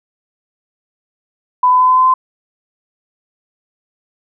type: tone with pitch steps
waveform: sine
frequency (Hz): 1000 / 1006.4 / 1012.8 / 1019.2 / 1025.7 / 1032.3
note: B5 / B5 / B5 / C6 / C6 / C6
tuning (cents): +21 / +32 / +43 / -46 / -35 / -24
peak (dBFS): -7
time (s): 1.63-2.14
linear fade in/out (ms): 5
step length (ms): 85
effects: none